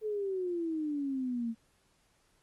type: exponential sweep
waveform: sine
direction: down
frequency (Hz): 438.1 to 224.1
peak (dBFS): -31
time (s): 0.01-1.55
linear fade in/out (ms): 50
effects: pink hiss -70 dBFS RMS until 2.42 s + Opus 32 kbps